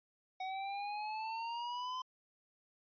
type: exponential sweep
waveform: square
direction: up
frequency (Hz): 747 to 1031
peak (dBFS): -39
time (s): 0.4-2.02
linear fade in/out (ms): 5
effects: resampled to 11025 Hz